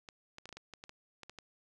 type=clicks; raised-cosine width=0.2 ms; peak=-30 dBFS; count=12; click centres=0.088 / 0.384 / 0.456 / 0.491 / 0.527 / 0.57 / 0.737 / 0.839 / 0.894 / 1.233 / 1.296 / 1.387 s; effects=none